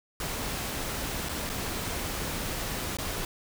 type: noise with dropouts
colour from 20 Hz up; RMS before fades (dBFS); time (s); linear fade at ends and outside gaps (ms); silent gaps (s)
pink; -33; 0.2-3.25; 2; 1.288-1.292 / 1.494-1.498 / 2.97-2.985
effects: none